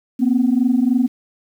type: tone pair together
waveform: sine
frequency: 238.6 / 261.9 Hz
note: A#3 / C4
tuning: +41 / +2 cents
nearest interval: major second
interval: 161 cents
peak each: -15 dBFS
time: 0.19-1.08 s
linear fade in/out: 20 ms
effects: tanh soft clip ceiling -7 dBFS + 8-bit